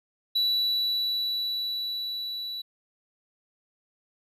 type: tone with level ramp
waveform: triangle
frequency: 3942 Hz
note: B7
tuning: 4 cents flat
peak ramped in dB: -20 to -31 dBFS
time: 0.35-2.62 s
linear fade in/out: 10 ms
effects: resampled to 32000 Hz